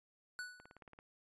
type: tone with exponential decay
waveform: square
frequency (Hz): 1480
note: F#6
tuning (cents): 0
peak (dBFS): -40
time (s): 0.39-0.78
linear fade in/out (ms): 0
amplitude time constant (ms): 83
type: click train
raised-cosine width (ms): 0.5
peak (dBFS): -40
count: 8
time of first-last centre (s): 0.6-0.989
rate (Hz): 18
effects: resampled to 22050 Hz